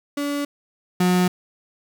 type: tone pair in turn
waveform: 35% pulse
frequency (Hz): 286.9 / 180.74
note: D4 / F#3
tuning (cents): -40 / -40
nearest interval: minor sixth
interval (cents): 800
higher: first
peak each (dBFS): -21 / -14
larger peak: second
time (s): 0.17-0.45 / 1-1.28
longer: neither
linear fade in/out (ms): 5
effects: none